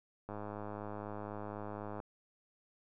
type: click train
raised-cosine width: 1 ms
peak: -29 dBFS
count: 179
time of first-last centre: 0.29-2.002 s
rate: 104 Hz
effects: none